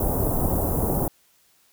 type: band-stop noise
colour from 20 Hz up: pink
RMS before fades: -23 dBFS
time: 0-1.08 s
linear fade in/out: 2 ms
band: 840 to 12000 Hz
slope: 24 dB/octave
effects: white hiss -61 dBFS RMS until 1.72 s